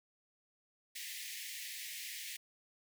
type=high-pass noise; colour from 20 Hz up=pink; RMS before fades=-45 dBFS; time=0.95-2.37 s; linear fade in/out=10 ms; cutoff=1800 Hz; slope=96 dB/octave; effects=none